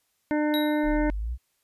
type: harmonic tone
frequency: 300 Hz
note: D4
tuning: 37 cents sharp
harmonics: 1 / 2 / 3 / 5 / 6 / 7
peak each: -23 / -29 / -33 / -37 / -39 / -40 dBFS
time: 0.31-1.1 s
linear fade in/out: 0 ms
type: tone with exponential decay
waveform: square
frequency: 3839 Hz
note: B7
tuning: 50 cents flat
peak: -27 dBFS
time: 0.54-0.97 s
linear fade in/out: 0 ms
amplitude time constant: 92 ms
type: linear sweep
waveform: sine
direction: up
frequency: 30.73 to 63.9 Hz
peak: -27 dBFS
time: 0.83-1.38 s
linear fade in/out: 50 ms
effects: white hiss -72 dBFS RMS until 1.63 s + resampled to 32000 Hz